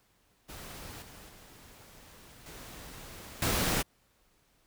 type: noise with level steps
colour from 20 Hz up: pink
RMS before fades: -45 / -51 / -54 / -47 / -29 dBFS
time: 0.48-3.83 s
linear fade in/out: 20 ms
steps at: 1.02 / 1.29 / 2.46 / 3.42 s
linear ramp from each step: 2 ms
effects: pink hiss -69 dBFS RMS until 4.66 s